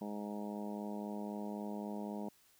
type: harmonic tone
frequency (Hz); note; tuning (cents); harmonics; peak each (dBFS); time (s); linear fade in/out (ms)
103.83; G#2; 0; 2 / 3 / 4 / 5 / 6 / 7 / 8 / 9; -41 / -48 / -49 / -52 / -50 / -53 / -53 / -53; 0.01-2.29; 5
effects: white hiss -68 dBFS RMS until 2.59 s